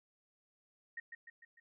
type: tone with echo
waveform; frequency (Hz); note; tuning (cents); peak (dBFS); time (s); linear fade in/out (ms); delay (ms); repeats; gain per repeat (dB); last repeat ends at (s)
sine; 1864.7; A#6; 0; -40; 0.97-1; 5; 150; 4; -5; 1.6
effects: none